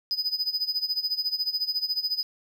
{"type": "tone with tremolo", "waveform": "triangle", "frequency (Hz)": 4992, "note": "D#8", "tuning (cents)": 5, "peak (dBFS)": -21, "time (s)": [0.11, 2.23], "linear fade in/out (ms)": 0, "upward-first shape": "sine", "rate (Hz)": 14, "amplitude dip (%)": 85, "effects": []}